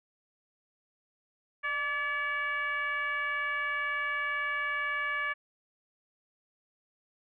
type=tone with frequency modulation; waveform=sine; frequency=1719 Hz; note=A6; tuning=41 cents flat; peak=-29 dBFS; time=1.63-5.34 s; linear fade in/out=20 ms; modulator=560 Hz; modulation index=1.1; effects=none